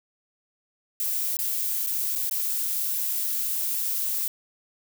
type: noise with dropouts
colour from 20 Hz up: violet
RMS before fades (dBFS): -27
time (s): 1-4.28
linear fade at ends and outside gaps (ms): 1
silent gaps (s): 1.369-1.389 / 1.864-1.87 / 2.153-2.159 / 2.296-2.311
effects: none